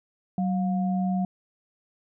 sine tone pair together, 188.5 / 710 Hz, F#3 / F5, +32 / +28 cents, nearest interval octave + major seventh, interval 2296 cents, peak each -23 / -32 dBFS, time 0.38-1.25 s, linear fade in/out 2 ms, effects none

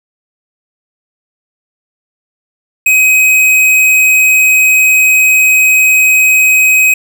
sine tone with tanh clipping, 2527 Hz, D#7, 26 cents sharp, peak -6 dBFS, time 2.86-6.94 s, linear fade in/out 5 ms, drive 18 dB, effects none

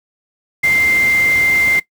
sine tone in noise, 2093 Hz, C7, in tune, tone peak -11 dBFS, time 0.63-1.8 s, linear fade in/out 10 ms, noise pink, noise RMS -26 dBFS, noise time 0.63-1.8 s, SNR +12 dB, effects noise-tail reverb RT60 0.1 s tail -17 dB re dry + high-pass 80 Hz 12 dB/octave

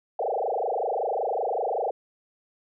sine tone with frequency modulation, 622.3 Hz, D#5, in tune, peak -24 dBFS, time 0.19-1.91 s, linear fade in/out 5 ms, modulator 25.3 Hz, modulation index 7.4, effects none

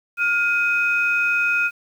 sine tone pair together, 1414 / 2514 Hz, F6 / D#7, +21 / +17 cents, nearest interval minor seventh, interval 996 cents, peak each -19 dBFS, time 0.17-1.71 s, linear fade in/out 50 ms, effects tanh soft clip ceiling -9 dBFS + 8-bit

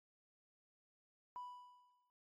triangle tone with exponential decay, 987.8 Hz, B5, in tune, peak -40 dBFS, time 1.36-2.1 s, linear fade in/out 0 ms, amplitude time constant 160 ms, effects tanh soft clip ceiling -42 dBFS + AAC 64 kbps

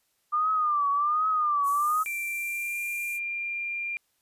sine tone with vibrato, 1200 Hz, D6, 37 cents sharp, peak -22 dBFS, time 0.32-2.04 s, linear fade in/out 20 ms, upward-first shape triangle, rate 1.3 Hz, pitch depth 120 cents each way
white high-pass noise, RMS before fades -40 dBFS, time 1.63-3.2 s, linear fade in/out 50 ms, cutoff 6700 Hz, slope 48 dB/octave
sine tone with pitch glide, 2355 to 2391 Hz, D7 to D7, +4 to +30 cents, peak -29 dBFS, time 2.06-3.97 s, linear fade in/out 0 ms, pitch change +26 cents, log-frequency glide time 2.28-2.8 s
effects white hiss -72 dBFS RMS until 4.21 s + resampled to 32000 Hz

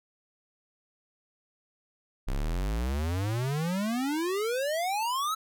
square exponential sweep, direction up, 30.92 to 1326 Hz, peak -28 dBFS, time 2.27-5.35 s, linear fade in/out 10 ms, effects none

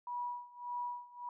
sine tone with tremolo, 972 Hz, B5, 28 cents flat, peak -35 dBFS, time 0.07-1.29 s, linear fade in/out 2 ms, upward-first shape sine, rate 1.7 Hz, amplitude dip 90%, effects none

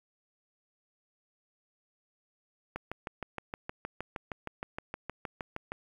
click train, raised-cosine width 0.5 ms, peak -21 dBFS, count 20, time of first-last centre 2.76-5.72 s, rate 6.42 Hz, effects 9-bit

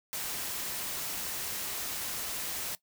white noise, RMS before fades -36 dBFS, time 0.13-2.75 s, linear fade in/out 0 ms, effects noise-tail reverb RT60 0.1 s tail -18 dB re dry

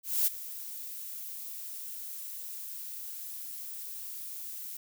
violet noise with ADSR envelope, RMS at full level -25 dBFS, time 0.03-4.77 s, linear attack 240 ms, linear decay 15 ms, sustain -16 dB, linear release 3 ms, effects none

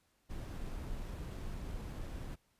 brown noise with sample-and-hold, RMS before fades -42 dBFS, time 0.29-2.36 s, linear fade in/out 20 ms, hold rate 11025 Hz, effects pink hiss -75 dBFS RMS until 2.59 s + resampled to 32000 Hz

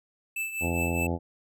square tone with tremolo, 2637 Hz, E7, in tune, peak -28 dBFS, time 0.36-1.07 s, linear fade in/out 5 ms, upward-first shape triangle, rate 4.9 Hz, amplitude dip 70%
harmonic tone, 85.2 Hz, F2, 42 cents flat, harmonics 1 / 2 / 3 / 4 / 5 / 6 / 7 / 8 / 9 / 10, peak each -30 / -33 / -33 / -35 / -39 / -37 / -40 / -41 / -41 / -40 dBFS, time 0.6-1.19 s, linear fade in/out 50 ms
effects none

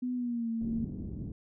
sine tone with pitch glide, 249.6 to 227.6 Hz, B3 to A#3, +19 to -41 cents, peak -30 dBFS, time 0.02-0.85 s, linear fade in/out 10 ms, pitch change -160 cents, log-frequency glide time 0.14-0.5 s
white low-pass noise, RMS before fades -39 dBFS, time 0.61-1.32 s, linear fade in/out 2 ms, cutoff 260 Hz, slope 24 dB/octave
effects none

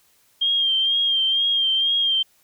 sine tone with vibrato, 3200 Hz, G7, 35 cents sharp, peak -17 dBFS, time 0.41-2.23 s, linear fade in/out 10 ms, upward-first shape sine, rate 2.1 Hz, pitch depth 40 cents each way, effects white hiss -60 dBFS RMS until 2.43 s

